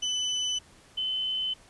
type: tone pair in turn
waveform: 35% pulse / sine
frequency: 3005 / 3043 Hz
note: F#7 / F#7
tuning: +26 / +48 cents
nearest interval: unison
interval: 22 cents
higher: second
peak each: -25 / -27 dBFS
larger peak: first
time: 0.02-0.59 / 0.97-1.54 s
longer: neither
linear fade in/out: 10 ms
effects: pink hiss -56 dBFS RMS until 1.69 s + resampled to 24000 Hz